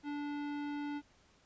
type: tone with hard clipping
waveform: sine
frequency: 290.9 Hz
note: D4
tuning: 16 cents flat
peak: -39 dBFS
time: 0.03-1.02 s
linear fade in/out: 50 ms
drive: 17 dB
effects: pink hiss -67 dBFS RMS until 1.45 s + resampled to 16000 Hz